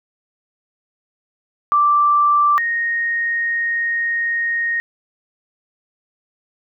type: tone pair in turn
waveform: sine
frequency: 1173 / 1862 Hz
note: D6 / A#6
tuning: -2 / -2 cents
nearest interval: minor sixth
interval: 800 cents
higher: second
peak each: -11 / -17 dBFS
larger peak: first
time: 1.72-2.58 / 2.58-4.8 s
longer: second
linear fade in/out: 0 ms
effects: none